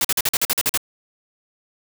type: noise bursts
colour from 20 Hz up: white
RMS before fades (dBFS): -19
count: 10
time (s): 0.01-0.775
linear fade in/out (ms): 2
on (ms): 36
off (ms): 45
effects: none